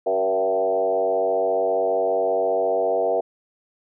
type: tone with frequency modulation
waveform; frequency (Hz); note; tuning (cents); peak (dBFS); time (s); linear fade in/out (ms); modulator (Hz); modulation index
sine; 570; C#5; +48; -18; 0.06-3.21; 10; 94.8; 1.8
effects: none